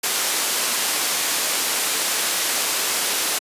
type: low-pass noise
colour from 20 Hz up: white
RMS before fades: -22 dBFS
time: 0.03-3.39 s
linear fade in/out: 10 ms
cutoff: 11000 Hz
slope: 12 dB/octave
effects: high-pass 300 Hz 12 dB/octave + resampled to 32000 Hz